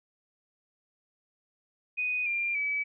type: tone with pitch steps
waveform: sine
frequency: 2489 / 2388 / 2290 Hz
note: D#7 / D7 / D7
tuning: 0 / +28 / -44 cents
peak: -27 dBFS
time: 1.97-2.84 s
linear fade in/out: 20 ms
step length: 290 ms
effects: none